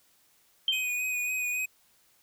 sine tone with exponential decay, 3136 Hz, G7, in tune, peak -20 dBFS, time 0.68-0.93 s, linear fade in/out 2 ms, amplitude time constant 54 ms
square tone with vibrato, 2489 Hz, D#7, in tune, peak -29 dBFS, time 0.72-1.66 s, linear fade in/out 10 ms, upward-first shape sine, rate 3.6 Hz, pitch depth 22 cents each way
effects white hiss -65 dBFS RMS until 2.22 s

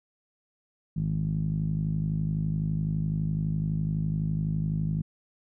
10% pulse tone with low-pass filter, 51.91 Hz, G#1, in tune, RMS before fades -28 dBFS, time 0.96-5.02 s, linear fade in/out 10 ms, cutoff 170 Hz, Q 4.7, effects none

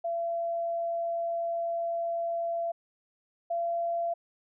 sine tone pair in turn, 677 / 681.3 Hz, E5 / F5, +46 / -43 cents, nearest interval unison, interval 11 cents, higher second, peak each -28 / -27 dBFS, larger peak second, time 0.04-2.72 / 3.5-4.14 s, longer first, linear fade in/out 10 ms, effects none

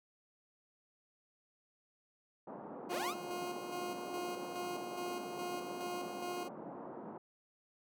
pink band-pass noise, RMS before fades -47 dBFS, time 2.47-7.18 s, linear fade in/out 5 ms, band 200 to 980 Hz, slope 24 dB/octave
20% pulse tone with tremolo, 355.9 Hz, F4, 33 cents sharp, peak -34 dBFS, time 2.89-6.49 s, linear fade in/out 20 ms, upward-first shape square, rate 2.4 Hz, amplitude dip 40%
sawtooth linear sweep, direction up, 269.4 to 1400 Hz, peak -34 dBFS, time 2.89-3.15 s, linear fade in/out 50 ms
effects none

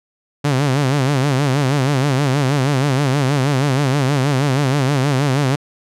sawtooth tone with vibrato, 137.4 Hz, C#3, 15 cents flat, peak -10 dBFS, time 0.44-5.56 s, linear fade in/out 10 ms, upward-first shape sine, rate 6.3 Hz, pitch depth 130 cents each way, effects low-pass 9000 Hz 12 dB/octave

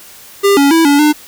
square tone with pitch steps, 399.5 / 281 / 327.9 / 285.7 / 300 Hz, G4 / C#4 / E4 / D4 / D4, +33 / +24 / -9 / -48 / +37 cents, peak -7 dBFS, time 0.43-1.13 s, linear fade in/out 20 ms, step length 140 ms, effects white hiss -37 dBFS RMS until 1.27 s

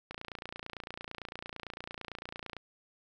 click train, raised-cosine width 0.3 ms, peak -24 dBFS, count 72, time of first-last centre 0.11-2.567 s, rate 28.9 Hz, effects none

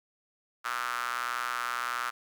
sawtooth tone with high-pass filter, 121.5 Hz, B2, 28 cents flat, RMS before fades -33 dBFS, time 0.64-2.11 s, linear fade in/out 20 ms, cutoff 1300 Hz, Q 5, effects none

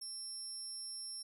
25% pulse tone, 5400 Hz, E8, 41 cents sharp, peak -38 dBFS, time 0.01-1.23 s, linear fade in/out 10 ms, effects none

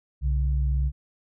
sine tone pair together, 64.3 / 141.21 Hz, C2 / C#3, -30 / +32 cents, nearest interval octave + major second, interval 1362 cents, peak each -21 / -30 dBFS, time 0.21-0.92 s, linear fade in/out 50 ms, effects none

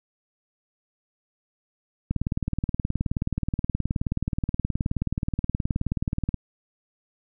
click train, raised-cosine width 5 ms, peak -12 dBFS, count 81, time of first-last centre 2.11-6.343 s, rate 18.9 Hz, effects none

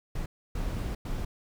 brown noise bursts at uneven times, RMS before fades -32 dBFS, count 3, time 0.15-0.26 / 0.55-0.95 / 1.05-1.25 s, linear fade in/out 5 ms, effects none

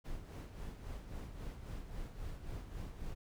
brown noise with tremolo, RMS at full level -43 dBFS, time 0.04-3.15 s, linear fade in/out 20 ms, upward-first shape sine, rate 3.7 Hz, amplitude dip 55%, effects none

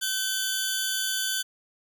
15% pulse tone pair together, 1533 / 3457 Hz, G6 / A7, -39 / -31 cents, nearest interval octave + major second, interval 1408 cents, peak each -22 dBFS, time 0.01-1.43 s, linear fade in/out 20 ms, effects none

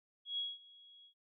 sine tone with ADSR envelope, 3322 Hz, G#7, in tune, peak -34 dBFS, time 0.25-1.14 s, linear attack 130 ms, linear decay 200 ms, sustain -23 dB, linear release 89 ms, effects none

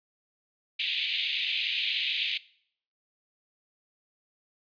white band-pass noise, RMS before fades -30 dBFS, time 0.79-2.38 s, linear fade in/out 10 ms, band 2300 to 3800 Hz, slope 48 dB/octave, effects noise-tail reverb RT60 0.6 s tail -20 dB re dry + resampled to 11025 Hz

